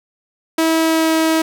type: tone with pitch glide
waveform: sawtooth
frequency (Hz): 323.7 to 321.1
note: E4 to E4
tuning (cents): -31 to -45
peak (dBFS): -9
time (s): 0.58-1.42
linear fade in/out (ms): 5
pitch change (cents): -14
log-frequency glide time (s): 0.81-1.13
effects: none